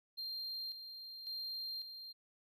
triangle tone with tremolo, 4186 Hz, C8, in tune, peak -39 dBFS, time 0.17-2.13 s, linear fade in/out 20 ms, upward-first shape square, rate 0.91 Hz, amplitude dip 55%, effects none

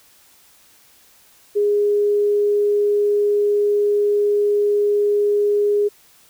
sine tone, 412.1 Hz, G#4, 13 cents flat, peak -14 dBFS, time 1.55-5.89 s, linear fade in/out 20 ms, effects white hiss -52 dBFS RMS until 6.29 s

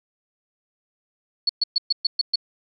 sine tone bursts, 4396 Hz, C#8, 15 cents flat, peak -16 dBFS, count 7, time 1.47-2.358 s, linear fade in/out 5 ms, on 24 ms, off 120 ms, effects none

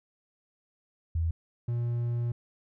sine / triangle tone pair in turn, 82.41 / 119.08 Hz, E2 / A#2, 0 / +37 cents, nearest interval tritone, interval 637 cents, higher second, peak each -25 dBFS, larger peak neither, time 1.15-1.31 / 1.68-2.32 s, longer second, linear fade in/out 5 ms, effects none

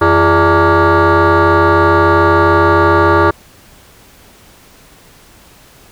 sine tone with frequency modulation, 411.5 Hz, G#4, 16 cents flat, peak -4 dBFS, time 0.01-3.31 s, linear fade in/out 10 ms, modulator 250 Hz, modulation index 4.1, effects tanh soft clip ceiling -5 dBFS + pink hiss -43 dBFS RMS until 5.91 s

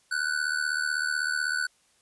square tone with amplitude modulation, 1492 Hz, F#6, 14 cents sharp, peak -23 dBFS, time 0.11-1.67 s, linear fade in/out 10 ms, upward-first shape sine, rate 76 Hz, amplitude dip 80%, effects white hiss -65 dBFS RMS until 2.01 s + resampled to 24000 Hz

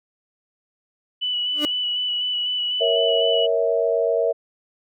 sine tone with vibrato, 2960 Hz, F#7, in tune, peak -21 dBFS, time 1.21-3.47 s, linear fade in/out 20 ms, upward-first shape square, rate 4 Hz, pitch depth 15 cents each way
35% pulse tone with exponential growth, 296.8 Hz, D4, 18 cents sharp, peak -16 dBFS, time 1.52-1.65 s, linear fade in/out 0 ms, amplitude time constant 27 ms
sine chord, A# diminished, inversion none, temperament equal with one note detuned, 466.2 / 554.4 / 653.6 Hz, A#4 / C#5 / E5, 0 / 0 / -15 cents, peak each -21 / -24 / -21 dBFS, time 2.8-4.33 s, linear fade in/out 20 ms
effects none

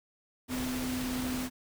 sine tone in noise, 253.5 Hz, B3, 45 cents sharp, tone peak -32 dBFS, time 0.48-1.5 s, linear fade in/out 50 ms, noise pink, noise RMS -38 dBFS, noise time 0.48-1.5 s, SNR +3 dB, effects none

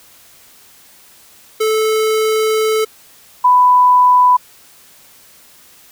square / sine tone pair in turn, 436.2 / 994.6 Hz, A4 / B5, -15 / +12 cents, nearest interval octave + major second, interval 1427 cents, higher second, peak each -13 / -6 dBFS, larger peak second, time 1.6-2.85 / 3.44-4.37 s, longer first, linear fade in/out 10 ms, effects white hiss -45 dBFS RMS until 5.91 s

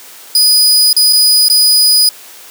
sawtooth tone with dropouts, 4960 Hz, D#8, 6 cents flat, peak -3 dBFS, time 0.35-2.09 s, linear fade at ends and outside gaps 2 ms, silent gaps 0.929-0.965 / 1.127-1.131 / 1.484-1.499 s, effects white hiss -35 dBFS RMS until 2.5 s + high-pass 300 Hz 12 dB/octave

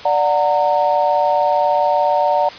sine chord, D augmented, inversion none, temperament just, 587.3 / 734.2 / 917.7 Hz, D5 / F#5 / A#5, 0 / -14 / -27 cents, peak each -17 dBFS, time 0.05-2.49 s, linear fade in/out 5 ms, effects white hiss -34 dBFS RMS until 2.58 s + resampled to 11025 Hz

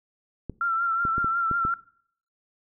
clicks, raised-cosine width 3 ms, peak -19 dBFS, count 6, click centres 0.497 / 1.052 / 1.181 / 1.245 / 1.513 / 1.651 s
sine tone with vibrato, 1360 Hz, F6, 46 cents flat, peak -22 dBFS, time 0.61-1.74 s, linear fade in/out 2 ms, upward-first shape triangle, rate 5.5 Hz, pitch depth 53 cents each way
effects noise-tail reverb RT60 0.6 s tail -21 dB re dry

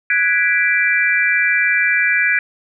sine chord, G# half-diminished seventh, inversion third, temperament equal, 1480 / 1661.2 / 1975.5 / 2349 Hz, F#6 / G#6 / B6 / D7, 0 / 0 / 0 / 0 cents, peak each -21 / -17 / -19 / -17 dBFS, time 0.1-2.39 s, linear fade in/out 2 ms, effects none

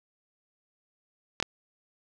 clicks, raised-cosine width 0.2 ms, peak -8 / -8 dBFS, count 2, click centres 1.401 / 1.426 s, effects none

